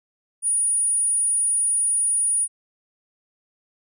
sine tone, 9610 Hz, D9, 39 cents sharp, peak -18 dBFS, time 0.42-2.48 s, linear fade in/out 50 ms, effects none

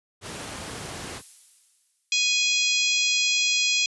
pink noise, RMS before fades -35 dBFS, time 0.21-1.22 s, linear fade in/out 50 ms
violet noise with exponential decay, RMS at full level -39 dBFS, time 1.19-2.48 s, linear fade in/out 1 ms, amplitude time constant 280 ms
harmonic tone, 830.6 Hz, G#5, in tune, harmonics 3 / 4 / 5 / 6 / 7 / 8 / 9, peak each -24 / -26 / -28 / -30 / -31 / -32 / -33 dBFS, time 2.12-3.86 s, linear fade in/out 2 ms
effects high-pass 80 Hz 12 dB/octave + resampled to 24000 Hz

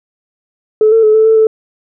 sine tone with pitch steps, 431.8 / 449 / 430 / 438.7 / 443.7 / 439 Hz, A4 / A4 / A4 / A4 / A4 / A4, -33 / +35 / -40 / -5 / +14 / -4 cents, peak -4 dBFS, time 0.81-1.47 s, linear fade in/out 2 ms, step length 110 ms, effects tanh soft clip ceiling 0 dBFS

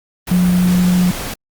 sine tone in noise, 180 Hz, F#3, 47 cents flat, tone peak -10 dBFS, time 0.31-1.11 s, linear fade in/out 5 ms, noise pink, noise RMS -25 dBFS, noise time 0.27-1.34 s, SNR +12 dB, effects Opus 32 kbps

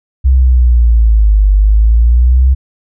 sine linear two-way sweep, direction down then up, 66.2 to 49 to 66.2 Hz, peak -4 dBFS, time 0.24-2.55 s, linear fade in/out 20 ms, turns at 1.52 s, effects none

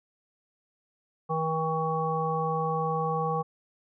harmonic tone, 159.9 Hz, D#3, 48 cents sharp, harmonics 1 / 3 / 5 / 7, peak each -31 / -31 / -31 / -31 dBFS, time 1.29-3.43 s, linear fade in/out 20 ms, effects none

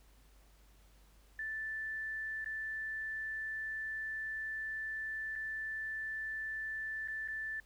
sine tone with dropouts, 1760 Hz, A6, in tune, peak -37 dBFS, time 1.39-7.6 s, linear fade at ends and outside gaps 2 ms, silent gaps 2.445-2.459 / 5.355-5.359 / 7.076-7.083 / 7.277-7.284 s, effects added 50 Hz sine -61 dBFS peak until 7.65 s + pink hiss -68 dBFS RMS until 7.65 s

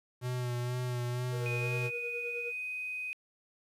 square tone with vibrato, 123.47 Hz, B2, in tune, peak -33 dBFS, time 0.21-1.91 s, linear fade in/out 50 ms, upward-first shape sine, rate 2.1 Hz, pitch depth 27 cents each way
triangle tone with tremolo, 475.5 Hz, A#4, 34 cents sharp, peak -35 dBFS, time 1.31-2.53 s, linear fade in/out 50 ms, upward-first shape sine, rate 9.6 Hz, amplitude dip 60%
sine tone with pitch glide, 2486 to 2503 Hz, D#7 to D#7, -2 to +10 cents, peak -35 dBFS, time 1.46-3.13 s, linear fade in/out 0 ms, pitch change +12 cents, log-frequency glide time 2.27-2.67 s
effects resampled to 32000 Hz + 10-bit

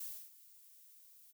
violet noise with ADSR envelope, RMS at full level -43 dBFS, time 0-1.33 s, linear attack 7 ms, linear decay 290 ms, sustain -18 dB, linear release 31 ms, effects none

